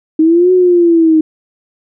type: linear two-way sweep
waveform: sine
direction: up then down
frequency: 311.1 to 370 to 311.1 Hz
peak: -5 dBFS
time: 0.19-1.21 s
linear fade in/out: 5 ms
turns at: 0.52 s
effects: none